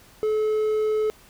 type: tone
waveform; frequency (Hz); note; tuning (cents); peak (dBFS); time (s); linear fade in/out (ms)
triangle; 430.8; A4; -37; -18; 0.23-1.1; 0
effects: pink hiss -52 dBFS RMS until 1.29 s